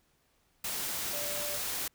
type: tone in noise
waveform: sine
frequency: 587.3 Hz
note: D5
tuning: in tune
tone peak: -40 dBFS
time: 1.13-1.57 s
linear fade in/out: 5 ms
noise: white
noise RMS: -35 dBFS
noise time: 0.64-1.88 s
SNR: -8 dB
effects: pink hiss -71 dBFS RMS until 1.94 s